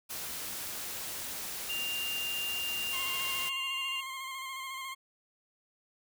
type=noise; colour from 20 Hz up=white; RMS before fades=-39 dBFS; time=0.09-3.5 s; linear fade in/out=20 ms
type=tone; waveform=sine; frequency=2794 Hz; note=F7; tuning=in tune; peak=-33 dBFS; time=1.69-4.01 s; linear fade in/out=10 ms
type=tone with vibrato; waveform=20% pulse; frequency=1064 Hz; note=C6; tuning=29 cents sharp; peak=-33 dBFS; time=2.92-4.95 s; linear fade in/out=20 ms; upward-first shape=square; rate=14 Hz; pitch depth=26 cents each way
effects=none